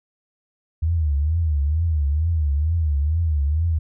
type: tone with vibrato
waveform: sine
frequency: 77.1 Hz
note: D#2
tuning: 15 cents flat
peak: -17 dBFS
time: 0.82-3.79 s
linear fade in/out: 10 ms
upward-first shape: triangle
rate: 2.2 Hz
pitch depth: 190 cents each way
effects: none